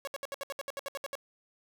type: tone bursts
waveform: sawtooth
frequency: 554.4 Hz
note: C#5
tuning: in tune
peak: -31 dBFS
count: 13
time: 0.05-1.153 s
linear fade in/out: 0 ms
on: 23 ms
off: 67 ms
effects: none